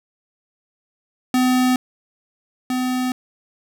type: tone pair in turn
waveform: square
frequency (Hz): 253.5 / 253.5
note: B3 / B3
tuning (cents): +45 / +45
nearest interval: unison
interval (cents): 0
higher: neither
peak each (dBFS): -15 / -20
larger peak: first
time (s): 1.34-1.76 / 2.7-3.12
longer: neither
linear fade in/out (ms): 2
effects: 9-bit